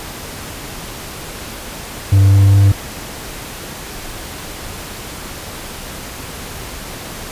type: tone with pitch steps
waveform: triangle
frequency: 98 / 98.62 / 99.25 Hz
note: G2 / G2 / G2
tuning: 0 / +11 / +22 cents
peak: -4 dBFS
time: 2.12-2.72 s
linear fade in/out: 5 ms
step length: 200 ms
effects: pink hiss -29 dBFS RMS until 7.31 s + resampled to 32000 Hz